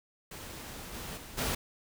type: noise with level steps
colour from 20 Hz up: pink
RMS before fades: -44 / -41 / -47 / -32 dBFS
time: 0.31-1.55 s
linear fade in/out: 5 ms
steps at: 0.93 / 1.16 / 1.37 s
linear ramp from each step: 20 ms
effects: none